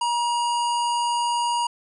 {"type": "harmonic tone with a mistuned harmonic", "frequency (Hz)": 952, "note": "A#5", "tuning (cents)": 36, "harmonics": [1, 3, 5, 7, 9, 10], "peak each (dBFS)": [-21, -31, -35, -38, -40, -41], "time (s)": [0.01, 1.67], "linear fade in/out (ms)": 5, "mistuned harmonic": 7, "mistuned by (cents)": 17, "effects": []}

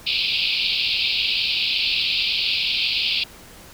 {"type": "band-pass noise", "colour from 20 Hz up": "pink", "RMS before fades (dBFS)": -22, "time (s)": [0.06, 3.24], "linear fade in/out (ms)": 10, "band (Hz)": [2400, 4800], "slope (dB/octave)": 96, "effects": ["pink hiss -44 dBFS RMS until 3.73 s"]}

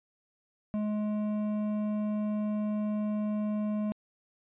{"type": "tone with hard clipping", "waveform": "triangle", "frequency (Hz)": 210.9, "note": "G#3", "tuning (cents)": 27, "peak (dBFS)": -30, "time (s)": [0.74, 3.92], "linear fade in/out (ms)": 0, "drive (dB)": 12, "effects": ["resampled to 8000 Hz"]}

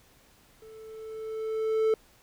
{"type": "tone with level ramp", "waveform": "triangle", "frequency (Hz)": 440, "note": "A4", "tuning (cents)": 0, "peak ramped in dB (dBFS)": [-45, -18], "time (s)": [0.62, 1.94], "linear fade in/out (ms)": 2, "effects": ["pink hiss -60 dBFS RMS until 2.22 s"]}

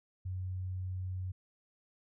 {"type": "tone", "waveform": "sine", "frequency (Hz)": 92.5, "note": "F#2", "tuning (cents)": 0, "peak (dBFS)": -35, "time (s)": [0.25, 1.32], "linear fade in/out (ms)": 10, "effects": []}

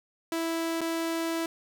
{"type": "tone with dropouts", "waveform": "sawtooth", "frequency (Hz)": 329.6, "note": "E4", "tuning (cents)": 0, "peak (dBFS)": -24, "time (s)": [0.32, 1.46], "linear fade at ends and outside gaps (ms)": 2, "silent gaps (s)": [0.808, 0.814], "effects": []}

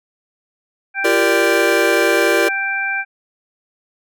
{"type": "harmonic tone", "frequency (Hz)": 785, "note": "G5", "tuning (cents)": 2, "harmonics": [1, 2, 3], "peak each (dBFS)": [-27, -20, -22], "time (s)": [0.94, 3.05], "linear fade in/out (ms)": 50}
{"type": "chord", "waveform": "square", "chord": "G minor seventh", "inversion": "third", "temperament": "equal with one note detuned", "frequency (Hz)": [341.6, 392, 466.2, 587.3], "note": ["F4", "G4", "Bb4", "D5"], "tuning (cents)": [-38, 0, 0, 0], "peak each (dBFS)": -20, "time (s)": [1.04, 2.49], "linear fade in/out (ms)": 10}
{"effects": []}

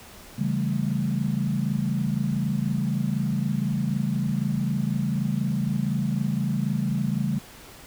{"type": "chord", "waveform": "sine", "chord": "A dominant seventh", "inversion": "first", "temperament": "equal", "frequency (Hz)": [138.59, 164.81, 196, 220], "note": ["C#3", "E3", "G3", "A3"], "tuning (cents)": [0, 0, 0, 0], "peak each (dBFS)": [-27, -30, -27, -29], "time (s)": [0.38, 7.39], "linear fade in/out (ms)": 10, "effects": ["pink hiss -46 dBFS RMS until 7.86 s"]}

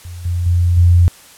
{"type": "tone with level steps", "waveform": "sine", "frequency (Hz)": 87.31, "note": "F2", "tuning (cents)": 0, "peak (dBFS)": [-27, -15, -10, -6], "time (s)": [0.05, 1.08], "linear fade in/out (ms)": 0, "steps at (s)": [0.25, 0.46, 0.77], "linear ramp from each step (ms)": 5, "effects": ["white hiss -42 dBFS RMS until 1.37 s", "low-pass 12000 Hz 12 dB/octave"]}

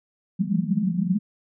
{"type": "band-pass noise", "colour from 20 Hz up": "white", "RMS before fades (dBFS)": -23, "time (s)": [0.39, 1.19], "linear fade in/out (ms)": 20, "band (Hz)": [170, 210], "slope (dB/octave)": 96, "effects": []}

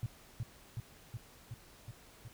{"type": "tone with echo", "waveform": "sine", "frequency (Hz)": 116.7, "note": "A#2", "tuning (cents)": 2, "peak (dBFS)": -32, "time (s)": [0.03, 0.06], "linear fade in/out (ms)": 0, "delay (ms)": 370, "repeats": 6, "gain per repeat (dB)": -2, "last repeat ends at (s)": 2.28, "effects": ["pink hiss -59 dBFS RMS until 2.33 s"]}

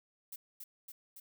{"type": "noise with echo", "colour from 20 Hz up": "violet", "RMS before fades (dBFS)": -45, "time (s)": [0.32, 0.36], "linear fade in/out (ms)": 5, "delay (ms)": 280, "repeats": 3, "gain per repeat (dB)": -2, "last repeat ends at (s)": 1.2, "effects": []}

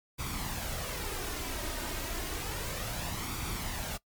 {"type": "noise with flanger", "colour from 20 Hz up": "pink", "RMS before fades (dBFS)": -36, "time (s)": [0.18, 3.98], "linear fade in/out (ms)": 20, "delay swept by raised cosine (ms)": [0.85, 3.25], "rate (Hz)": 0.31, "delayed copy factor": 0.5, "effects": ["noise-tail reverb RT60 0.1 s tail -21 dB re dry", "MP3 96 kbps"]}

